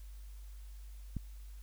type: click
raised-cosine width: 5 ms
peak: -25 dBFS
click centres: 1.167 s
effects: added 50 Hz sine -46 dBFS peak until 1.62 s + white hiss -65 dBFS RMS until 1.62 s